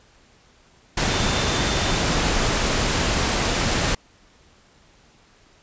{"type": "tone in noise", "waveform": "sine", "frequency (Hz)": 3572, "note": "A7", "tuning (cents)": 25, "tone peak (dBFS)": -32, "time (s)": [1.1, 1.97], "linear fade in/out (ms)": 5, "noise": "pink", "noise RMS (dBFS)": -21, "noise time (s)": [0.97, 3.95], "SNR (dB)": -14, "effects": ["pink hiss -55 dBFS RMS until 5.62 s", "resampled to 16000 Hz"]}